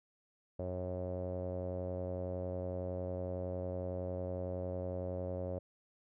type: tone with low-pass filter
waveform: sawtooth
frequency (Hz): 90.9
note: F#2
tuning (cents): -30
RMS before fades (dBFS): -39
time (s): 0.59-5.59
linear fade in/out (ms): 5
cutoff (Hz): 570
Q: 6.8
effects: none